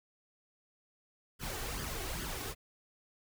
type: noise with flanger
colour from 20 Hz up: pink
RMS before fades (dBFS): -39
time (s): 1.39-2.55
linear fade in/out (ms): 50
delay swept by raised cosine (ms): 0.61 to 2.71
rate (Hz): 2.4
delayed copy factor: +0.65
effects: none